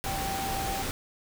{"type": "tone in noise", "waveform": "sine", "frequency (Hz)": 780, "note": "G5", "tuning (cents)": -9, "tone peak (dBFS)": -32, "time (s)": [0.06, 0.82], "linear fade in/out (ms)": 0, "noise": "pink", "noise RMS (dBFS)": -33, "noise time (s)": [0.04, 0.91], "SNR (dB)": -2, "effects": []}